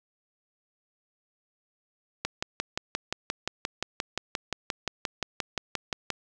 click train, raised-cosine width 0.2 ms, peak -11 dBFS, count 23, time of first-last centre 2.25-6.103 s, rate 5.71 Hz, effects none

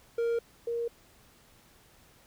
triangle / sine tone pair in turn, 466.2 / 468.8 Hz, A#4 / A#4, 0 / +10 cents, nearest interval unison, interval 10 cents, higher second, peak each -24 / -29 dBFS, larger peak first, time 0.18-0.39 / 0.67-0.88 s, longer neither, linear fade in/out 5 ms, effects pink hiss -60 dBFS RMS until 2.26 s

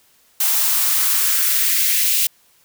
blue noise with high-pass filter sweep, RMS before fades -17 dBFS, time 0.4-2.27 s, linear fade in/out 5 ms, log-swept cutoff 680 to 2700 Hz, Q 1.8, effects white hiss -56 dBFS RMS until 2.64 s

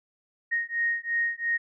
sine beating tone pair, 1863 / 1865.9 Hz, A#6 / A#6, -2 / +1 cents, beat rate 2.9 Hz, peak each -28 dBFS, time 0.51-1.58 s, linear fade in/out 20 ms, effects none

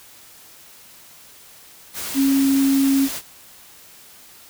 sine tone in noise, 272.7 Hz, C#4, 28 cents flat, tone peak -14 dBFS, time 2.14-3.09 s, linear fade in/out 50 ms, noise white, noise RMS -29 dBFS, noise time 1.93-3.22 s, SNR +12 dB, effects white hiss -46 dBFS RMS until 4.49 s

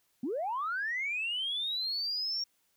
sine linear sweep, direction up, 220 to 5588 Hz, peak -30 dBFS, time 0.23-2.44 s, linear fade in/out 5 ms, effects tanh soft clip ceiling -26 dBFS + white hiss -73 dBFS RMS until 2.76 s

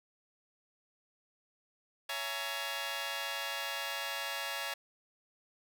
10% pulse chord, A# half-diminished seventh, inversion first, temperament just, 559.4 / 671.3 / 839.1 / 932.3 Hz, C#5 / E5 / G#5 / A#5, +16 / +31 / +18 / 0 cents, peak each -34 dBFS, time 2.09-4.74 s, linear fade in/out 5 ms, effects none

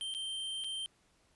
square tone with dropouts, 3136 Hz, G7, in tune, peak -37 dBFS, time 0.01-0.86 s, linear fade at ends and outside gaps 0 ms, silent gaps 0.14-0.148 / 0.639-0.644 s, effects pink hiss -70 dBFS RMS until 1.35 s + resampled to 24000 Hz

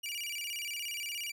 sawtooth tone with vibrato, 2588 Hz, E7, 32 cents flat, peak -33 dBFS, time 0.03-1.32 s, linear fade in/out 10 ms, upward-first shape square, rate 17 Hz, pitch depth 180 cents each way, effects none

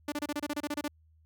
sawtooth tone bursts, 293.7 Hz, D4, in tune, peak -27 dBFS, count 12, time 0.08-0.88 s, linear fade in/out 5 ms, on 41 ms, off 28 ms, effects added 79 Hz sine -60 dBFS peak until 1.25 s

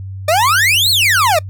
40% pulse exponential two-way sweep, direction up then down, 587.3 to 4435 to 587.3 Hz, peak -9 dBFS, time 0.28-1.39 s, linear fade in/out 5 ms, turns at 0.9 s, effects noise-tail reverb RT60 0.1 s tail -23 dB re dry + added 96 Hz sine -24 dBFS peak until 1.49 s

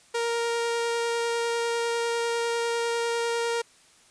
sawtooth tone with vibrato, 467 Hz, A#4, 3 cents sharp, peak -21 dBFS, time 0.14-3.62 s, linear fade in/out 10 ms, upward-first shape triangle, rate 10 Hz, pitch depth 8 cents each way, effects white hiss -57 dBFS RMS until 4.1 s + resampled to 22050 Hz

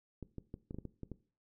clicks, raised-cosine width 3 ms, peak -30 dBFS, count 9, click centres 0.227 / 0.383 / 0.541 / 0.709 / 0.745 / 0.786 / 0.853 / 1.033 / 1.117 s, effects noise-tail reverb RT60 0.4 s tail -18 dB re dry

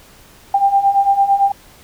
sine beating tone pair, 787 / 795.9 Hz, G5 / G5, +7 / +26 cents, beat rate 8.9 Hz, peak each -16 / -12 dBFS, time 0.54-1.52 s, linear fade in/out 5 ms, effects pink hiss -45 dBFS RMS until 1.83 s

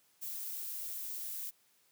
violet noise, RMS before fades -41 dBFS, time 0.21-1.51 s, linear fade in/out 20 ms, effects white hiss -70 dBFS RMS until 1.91 s + high-pass 100 Hz 12 dB/octave

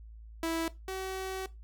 sawtooth tone pair in turn, 328.5 / 379.4 Hz, E4 / F#4, -6 / +43 cents, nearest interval major second, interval 249 cents, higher second, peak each -26 / -31 dBFS, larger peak first, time 0.43-0.68 / 0.88-1.46 s, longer second, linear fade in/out 2 ms, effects noise-tail reverb RT60 0.2 s tail -17 dB re dry + added 55 Hz sine -46 dBFS peak until 1.63 s

